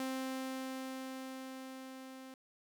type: tone with level ramp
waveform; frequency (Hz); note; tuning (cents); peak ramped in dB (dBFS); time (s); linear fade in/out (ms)
sawtooth; 262.4; C4; +5; -32 to -45; 0-2.34; 2
effects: none